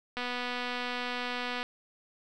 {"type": "click train", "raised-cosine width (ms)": 0.3, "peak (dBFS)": -19, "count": 360, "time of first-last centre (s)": [0.17, 1.629], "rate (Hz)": 246, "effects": []}